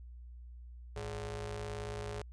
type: ring-modulated tone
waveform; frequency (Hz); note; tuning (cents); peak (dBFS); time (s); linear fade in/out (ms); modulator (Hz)
sawtooth; 156.6; D#3; +11; -32; 0.96-2.22; 5; 264
effects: added 60 Hz sine -47 dBFS peak until 2.32 s + resampled to 22050 Hz